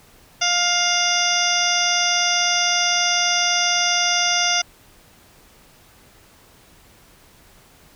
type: harmonic tone with a mistuned harmonic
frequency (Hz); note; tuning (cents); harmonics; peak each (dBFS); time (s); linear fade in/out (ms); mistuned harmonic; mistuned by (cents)
704; F5; +14; 1 / 2 / 3 / 4 / 5 / 7 / 8 / 9; -25 / -25 / -25 / -25 / -25 / -25 / -25 / -25; 0.41-4.62; 10; 9; -41
effects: pink hiss -51 dBFS RMS until 7.95 s